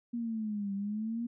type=exponential two-way sweep; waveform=sine; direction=down then up; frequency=239.4 to 196 to 239.4 Hz; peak=-32 dBFS; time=0.13-1.27 s; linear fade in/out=10 ms; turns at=0.74 s; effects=none